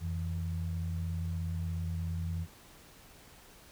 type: tone pair together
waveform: sine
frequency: 87.26 / 164.1 Hz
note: F2 / E3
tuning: -1 / -8 cents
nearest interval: major seventh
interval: 1093 cents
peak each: -33 / -38 dBFS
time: 0-2.47 s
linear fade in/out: 50 ms
effects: pink hiss -56 dBFS RMS until 3.71 s